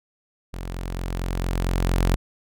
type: tone with level ramp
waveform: sawtooth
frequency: 44.38 Hz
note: F1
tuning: 29 cents sharp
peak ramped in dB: -27 to -13 dBFS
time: 0.53-2.16 s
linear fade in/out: 10 ms
effects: none